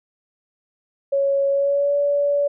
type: tone with pitch glide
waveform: sine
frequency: 554.4 to 573 Hz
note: C#5 to D5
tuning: 0 to -43 cents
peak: -16 dBFS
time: 1.12-2.48 s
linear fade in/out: 10 ms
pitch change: +57 cents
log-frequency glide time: 1.49-1.96 s
effects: none